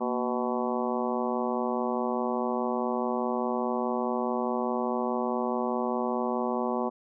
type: harmonic tone with a mistuned harmonic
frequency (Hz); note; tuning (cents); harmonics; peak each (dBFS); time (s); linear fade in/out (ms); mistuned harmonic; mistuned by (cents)
124.8; B2; +19; 2 / 3 / 4 / 5 / 6 / 7 / 8 / 9; -31 / -33 / -34 / -35 / -36 / -36 / -37 / -38; 0-6.9; 20; 2; -94
effects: none